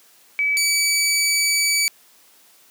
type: tone pair in turn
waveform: sine / 15% pulse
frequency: 2290 / 2290 Hz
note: D7 / D7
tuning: -44 / -44 cents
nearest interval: unison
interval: 0 cents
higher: neither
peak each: -17 / -10 dBFS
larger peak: second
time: 0.39-0.57 / 0.57-1.88 s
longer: second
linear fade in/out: 0 ms
effects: white hiss -53 dBFS RMS until 2.7 s + high-pass 200 Hz 12 dB/octave